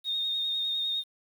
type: tone with vibrato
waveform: sine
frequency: 3697 Hz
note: A#7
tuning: 15 cents flat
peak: -27 dBFS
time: 0.04-1.04 s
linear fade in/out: 50 ms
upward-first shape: sine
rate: 9.9 Hz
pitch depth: 25 cents each way
effects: 9-bit